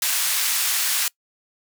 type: band-pass noise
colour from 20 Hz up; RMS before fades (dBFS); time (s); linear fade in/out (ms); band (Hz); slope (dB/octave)
white; -22; 0.02-1.08; 2; 1300 to 16000; 12
effects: noise-tail reverb RT60 0.1 s tail -23 dB re dry